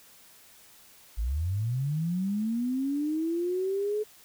sine linear sweep, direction up, 48.95 to 430.4 Hz, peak -26 dBFS, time 1.17-4.04 s, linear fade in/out 20 ms, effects white hiss -55 dBFS RMS until 4.24 s

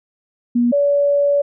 sine tone pair in turn, 240.1 / 571.1 Hz, B3 / D5, -49 / -49 cents, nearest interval octave + minor third, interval 1500 cents, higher second, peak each -12 dBFS, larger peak neither, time 0.55-0.72 / 0.72-1.42 s, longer second, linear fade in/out 10 ms, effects none

